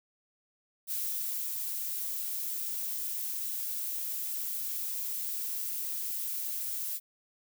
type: noise with ADSR envelope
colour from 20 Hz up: violet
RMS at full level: -33 dBFS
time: 0.87-7 s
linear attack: 42 ms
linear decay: 590 ms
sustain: -2 dB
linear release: 41 ms
effects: none